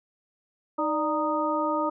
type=harmonic tone with a mistuned harmonic; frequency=310 Hz; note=D#4; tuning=6 cents flat; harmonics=1 / 2 / 3 / 4; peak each=-29 / -29 / -29 / -29 dBFS; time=0.78-1.9 s; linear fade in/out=10 ms; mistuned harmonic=2; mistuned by=-81 cents; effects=none